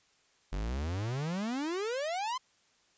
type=exponential sweep; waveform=45% pulse; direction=up; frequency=44.88 to 1061 Hz; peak=-32 dBFS; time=0.52-2.38 s; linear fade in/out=10 ms; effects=white hiss -68 dBFS RMS until 2.97 s + resampled to 16000 Hz